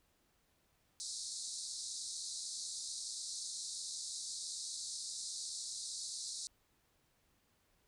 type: band-pass noise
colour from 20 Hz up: pink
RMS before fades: -44 dBFS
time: 1-6.47 s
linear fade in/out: 0 ms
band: 3900 to 9600 Hz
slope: 96 dB/octave
effects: pink hiss -75 dBFS RMS until 7.87 s